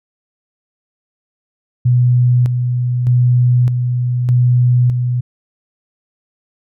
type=tone with tremolo; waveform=sine; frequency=123.47 Hz; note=B2; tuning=in tune; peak=-8 dBFS; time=1.85-5.21 s; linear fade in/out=10 ms; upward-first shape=square; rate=0.82 Hz; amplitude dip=45%; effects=none